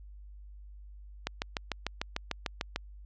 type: click train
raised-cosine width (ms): 0.2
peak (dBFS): -13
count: 11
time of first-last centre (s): 1.27-2.76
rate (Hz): 6.71
effects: added 50 Hz sine -46 dBFS peak until 3.05 s + low-pass 5000 Hz 12 dB/octave